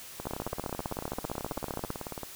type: two click trains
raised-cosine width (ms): 1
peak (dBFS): -18 / -22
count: 26 / 38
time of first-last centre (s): 0.27-1.904 / 0.2-2.233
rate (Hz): 15.3 / 18.2
effects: white hiss -46 dBFS RMS until 2.35 s